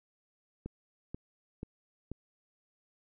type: click train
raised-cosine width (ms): 3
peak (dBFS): -26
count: 4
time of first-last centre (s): 0.66-2.116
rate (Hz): 2.06
effects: none